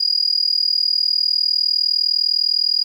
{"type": "tone with amplitude modulation", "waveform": "sine", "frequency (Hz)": 4876, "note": "D#8", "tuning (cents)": -36, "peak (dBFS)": -11, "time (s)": [0, 2.84], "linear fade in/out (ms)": 10, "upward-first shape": "sine", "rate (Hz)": 39.8, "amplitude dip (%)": 95, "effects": ["8-bit"]}